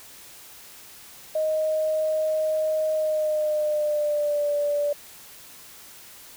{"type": "tone with pitch glide", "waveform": "sine", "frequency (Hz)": [624, 582.2], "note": ["D#5", "D5"], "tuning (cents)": [5, -15], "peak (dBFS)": -21, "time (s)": [1.35, 4.93], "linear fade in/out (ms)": 5, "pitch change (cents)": -120, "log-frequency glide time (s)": [2.92, 4.53], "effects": ["white hiss -46 dBFS RMS until 6.36 s"]}